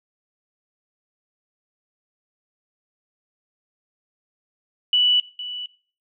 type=tone with echo; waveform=sine; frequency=2960 Hz; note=F#7; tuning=in tune; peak=-14 dBFS; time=4.93-5.2 s; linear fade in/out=2 ms; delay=460 ms; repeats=1; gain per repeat=-14 dB; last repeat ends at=5.66 s; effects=noise-tail reverb RT60 0.4 s tail -19 dB re dry